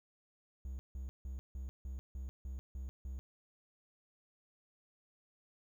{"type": "tone bursts", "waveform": "triangle", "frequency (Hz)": 65.4, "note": "C2", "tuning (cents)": 0, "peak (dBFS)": -38, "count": 9, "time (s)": [0.65, 3.19], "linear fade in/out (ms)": 0, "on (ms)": 140, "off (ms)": 160, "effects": ["12-bit"]}